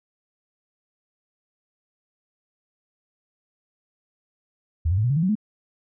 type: tone with pitch steps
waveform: sine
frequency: 80.9 / 92.93 / 106.75 / 122.62 / 140.86 / 161.8 / 185.86 / 213.5 Hz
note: E2 / F#2 / G#2 / B2 / C#3 / E3 / F#3 / G#3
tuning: -32 / +8 / +48 / -12 / +28 / -32 / +8 / +48 cents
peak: -18 dBFS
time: 4.85-5.354 s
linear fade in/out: 10 ms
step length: 63 ms
effects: none